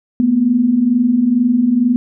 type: tone pair together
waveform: sine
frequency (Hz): 224.4 / 246.6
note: A3 / B3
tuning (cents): +34 / -2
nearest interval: major second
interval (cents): 164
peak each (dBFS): -17 / -11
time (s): 0.2-1.96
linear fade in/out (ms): 0
effects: none